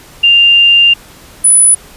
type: tone pair in turn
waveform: sine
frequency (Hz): 2794 / 9957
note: F7 / D#9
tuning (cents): 0 / 0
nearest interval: octave + minor seventh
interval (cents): 2200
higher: second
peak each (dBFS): -3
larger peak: neither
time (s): 0.23-0.94 / 1.44-1.75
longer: first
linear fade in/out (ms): 10
effects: pink hiss -37 dBFS RMS until 1.96 s + resampled to 32000 Hz